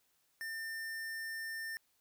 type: tone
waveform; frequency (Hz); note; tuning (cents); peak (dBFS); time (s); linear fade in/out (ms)
square; 1800; A6; +39; -40; 0.41-1.77; 0
effects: white hiss -75 dBFS RMS until 2 s